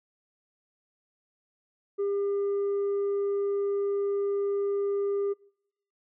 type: tone with tanh clipping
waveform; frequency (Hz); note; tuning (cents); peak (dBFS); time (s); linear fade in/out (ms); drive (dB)
sine; 401.2; G4; +40; -26; 1.98-5.34; 20; 2
effects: noise-tail reverb RT60 0.8 s tail -26 dB re dry